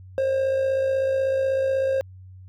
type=tone with amplitude modulation; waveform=triangle; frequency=534 Hz; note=C5; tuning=35 cents sharp; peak=-16 dBFS; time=0.18-2.01 s; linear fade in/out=0 ms; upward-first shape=sine; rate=56.2 Hz; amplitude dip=40%; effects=added 93 Hz sine -41 dBFS peak until 2.48 s